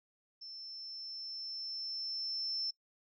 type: tone with level ramp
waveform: sine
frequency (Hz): 5330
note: E8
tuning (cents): +18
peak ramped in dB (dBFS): -45 to -33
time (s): 0.41-2.71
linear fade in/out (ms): 10
effects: noise-tail reverb RT60 0.1 s tail -24 dB re dry

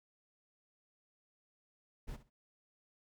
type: noise with echo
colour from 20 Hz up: brown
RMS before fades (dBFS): -43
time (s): 2.07-2.17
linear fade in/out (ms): 20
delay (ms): 66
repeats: 2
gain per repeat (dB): -14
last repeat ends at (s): 2.302
effects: none

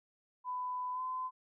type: tone with pitch glide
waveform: sine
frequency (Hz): 1000 to 1022.2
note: B5 to C6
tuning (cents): +21 to -41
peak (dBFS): -35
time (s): 0.44-1.31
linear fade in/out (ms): 50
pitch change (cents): +38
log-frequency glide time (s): 0.93-1.01
effects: none

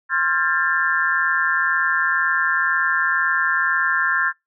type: tone cluster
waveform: sine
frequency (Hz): 1060 / 1382 / 1609 / 1771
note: C6 / F6 / G6 / A6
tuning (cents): +22 / -19 / +45 / +11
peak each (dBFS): -25 / -22 / -21 / -22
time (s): 0.09-4.33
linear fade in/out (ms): 50
effects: noise-tail reverb RT60 0.2 s tail -26 dB re dry

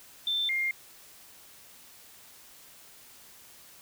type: tone pair in turn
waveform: sine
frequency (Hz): 3554 / 2118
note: A7 / C7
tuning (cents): +17 / +21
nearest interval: major sixth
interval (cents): 896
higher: first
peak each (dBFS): -26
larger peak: neither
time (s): 0.27-0.49 / 0.49-0.71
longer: neither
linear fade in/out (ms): 2
effects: white hiss -53 dBFS RMS until 3.81 s

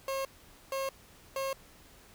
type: tone bursts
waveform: 30% pulse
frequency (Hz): 540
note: C#5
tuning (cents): -45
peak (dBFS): -29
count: 3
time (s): 0.08-1.53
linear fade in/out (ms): 2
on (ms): 170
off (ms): 470
effects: pink hiss -57 dBFS RMS until 2.14 s

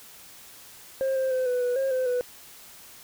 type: tone with pitch steps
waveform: sine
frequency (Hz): 533 / 526 / 514 / 496.2 / 491.6 / 537 / 514 / 494.2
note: C5 / C5 / C5 / B4 / B4 / C5 / C5 / B4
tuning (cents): +32 / +9 / -31 / +8 / -8 / +45 / -31 / +1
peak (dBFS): -20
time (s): 1.01-2.21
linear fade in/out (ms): 0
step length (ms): 150
effects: tanh soft clip ceiling -22 dBFS + white hiss -48 dBFS RMS until 3.03 s

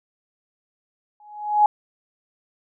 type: tone with exponential growth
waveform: sine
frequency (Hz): 838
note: G#5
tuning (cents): +15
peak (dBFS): -9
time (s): 1.2-1.66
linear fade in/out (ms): 2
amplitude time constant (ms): 100
effects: none

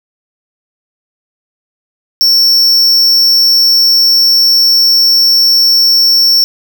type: tone with amplitude modulation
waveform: square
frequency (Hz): 5440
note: F8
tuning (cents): -46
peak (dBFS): -4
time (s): 2.21-6.44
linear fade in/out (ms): 0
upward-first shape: sine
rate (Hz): 299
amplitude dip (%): 30
effects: none

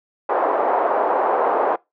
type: band-pass noise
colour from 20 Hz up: white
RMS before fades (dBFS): -19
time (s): 0.29-1.76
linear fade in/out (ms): 5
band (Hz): 420 to 960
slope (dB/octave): 24
effects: noise-tail reverb RT60 0.2 s tail -23 dB re dry

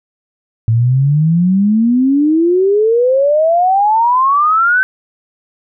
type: exponential sweep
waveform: sine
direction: up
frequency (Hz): 110 to 1548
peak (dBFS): -8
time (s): 0.68-4.83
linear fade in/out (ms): 0
effects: none

